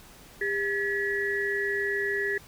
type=tone cluster; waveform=sine; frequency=401.9 / 1704 / 1931 Hz; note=G4 / G#6 / B6; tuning=+43 / +44 / -39 cents; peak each=-30 dBFS; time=0.41-2.38 s; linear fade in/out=5 ms; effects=pink hiss -51 dBFS RMS until 2.47 s